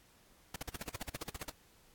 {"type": "noise bursts", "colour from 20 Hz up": "pink", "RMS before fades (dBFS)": -40, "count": 15, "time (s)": [0.54, 1.499], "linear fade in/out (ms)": 5, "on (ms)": 21, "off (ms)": 46, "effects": ["pink hiss -65 dBFS RMS until 1.94 s", "AAC 64 kbps"]}